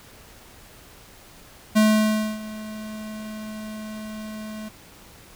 square tone with ADSR envelope, 215.5 Hz, A3, 36 cents flat, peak -14 dBFS, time 1.75-4.69 s, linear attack 21 ms, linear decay 610 ms, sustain -19 dB, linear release 9 ms, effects pink hiss -48 dBFS RMS until 5.35 s

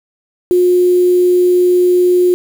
sine tone with quantisation, 359.2 Hz, F4, 49 cents sharp, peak -7 dBFS, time 0.51-2.34 s, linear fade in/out 0 ms, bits 5, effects none

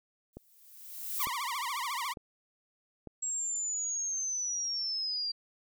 violet noise with exponential growth, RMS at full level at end -31 dBFS, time 0.33-1.25 s, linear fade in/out 1 ms, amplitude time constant 200 ms
click train, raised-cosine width 2 ms, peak -30 dBFS, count 4, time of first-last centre 0.37-3.073 s, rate 1.11 Hz
sawtooth tone with vibrato, 1046.5 Hz, C6, in tune, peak -29 dBFS, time 1.19-2.14 s, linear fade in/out 20 ms, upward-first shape triangle, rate 14 Hz, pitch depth 240 cents each way
sine linear sweep, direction down, 7640 to 4711 Hz, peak -31 dBFS, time 3.22-5.32 s, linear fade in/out 10 ms
effects none

